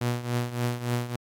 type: tone with tremolo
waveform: sawtooth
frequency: 121 Hz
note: B2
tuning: 35 cents flat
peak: -19 dBFS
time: 0.01-1.16 s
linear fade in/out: 5 ms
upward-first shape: triangle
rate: 3.5 Hz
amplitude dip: 80%
effects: AAC 64 kbps